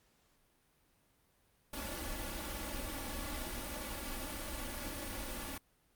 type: noise with comb filter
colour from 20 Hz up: pink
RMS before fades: -41 dBFS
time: 1.73-5.58 s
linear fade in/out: 5 ms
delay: 3.5 ms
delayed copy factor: +0.8
effects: pink hiss -72 dBFS RMS until 5.95 s + Opus 48 kbps